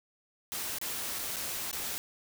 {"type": "noise with dropouts", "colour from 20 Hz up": "white", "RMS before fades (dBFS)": -36, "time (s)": [0.52, 1.98], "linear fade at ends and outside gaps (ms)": 0, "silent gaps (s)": [[0.785, 0.814], [1.187, 1.191], [1.361, 1.367], [1.713, 1.729]], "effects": []}